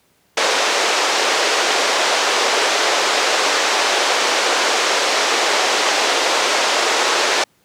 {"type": "band-pass noise", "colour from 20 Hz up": "pink", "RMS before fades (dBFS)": -17, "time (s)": [0.37, 7.44], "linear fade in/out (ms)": 5, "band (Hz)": [420, 6700], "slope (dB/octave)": 24, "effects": ["pink hiss -59 dBFS RMS until 7.64 s", "high-pass 100 Hz 12 dB/octave"]}